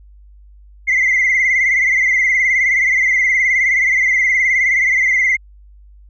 sine tone with vibrato, 2063 Hz, C7, 25 cents flat, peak -10 dBFS, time 0.87-5.37 s, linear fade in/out 20 ms, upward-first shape triangle, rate 19 Hz, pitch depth 88 cents each way, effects tanh soft clip ceiling -8 dBFS + added 50 Hz sine -40 dBFS peak until 6.09 s

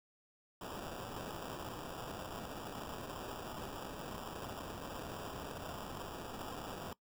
blue noise with sample-and-hold, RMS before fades -45 dBFS, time 0.61-6.93 s, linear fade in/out 2 ms, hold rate 2100 Hz, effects noise-tail reverb RT60 0.1 s tail -21 dB re dry

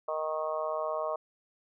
harmonic tone, 156.1 Hz, D#3, 6 cents sharp, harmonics 3 / 4 / 5 / 6 / 7 / 8, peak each -39 / -32 / -42 / -42 / -36 / -44 dBFS, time 0.08-1.16 s, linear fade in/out 5 ms, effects none

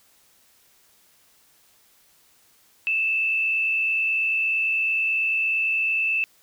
sine tone with frequency modulation, 2637 Hz, E7, in tune, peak -20 dBFS, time 2.87-6.24 s, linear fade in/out 0 ms, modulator 69 Hz, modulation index 0.73, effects white hiss -59 dBFS RMS until 6.42 s

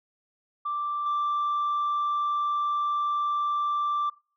sine tone with level steps, 1174.7 Hz, D6, in tune, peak -26 / -22 dBFS, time 0.65-4.1 s, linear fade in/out 10 ms, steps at 1.06 s, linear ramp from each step 2 ms, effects noise-tail reverb RT60 0.4 s tail -23 dB re dry + tanh soft clip ceiling -22 dBFS

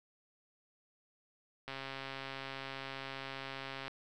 click train, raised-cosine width 0.3 ms, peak -26 dBFS, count 298, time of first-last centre 1.68-3.88 s, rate 135 Hz, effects none

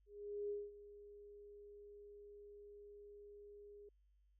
sine tone with ADSR envelope, 410.6 Hz, G#4, 20 cents flat, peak -39 dBFS, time 0.06-3.89 s, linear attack 440 ms, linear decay 210 ms, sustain -16 dB, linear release 4 ms, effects added 50 Hz sine -70 dBFS peak until 4.39 s

